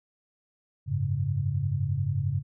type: chord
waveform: sine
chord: F# suspended second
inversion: none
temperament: equal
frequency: 92.5 / 103.83 / 138.59 Hz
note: F#2 / G#2 / C#3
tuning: 0 / 0 / 0 cents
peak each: -31 / -29 / -28 dBFS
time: 0.86-2.43 s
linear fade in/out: 50 ms
effects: none